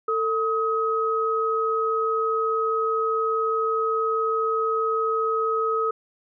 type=tone pair together; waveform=sine; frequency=446.9 / 1268 Hz; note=A4 / D#6; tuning=+27 / +32 cents; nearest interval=octave + tritone; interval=1805 cents; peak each=-24 / -23 dBFS; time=0.08-5.91 s; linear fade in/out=5 ms; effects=none